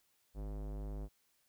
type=tone with low-pass filter; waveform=square; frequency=51.2 Hz; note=G#1; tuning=24 cents flat; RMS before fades=-42 dBFS; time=0.34-1.09 s; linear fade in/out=50 ms; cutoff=640 Hz; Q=1; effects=white hiss -75 dBFS RMS until 1.48 s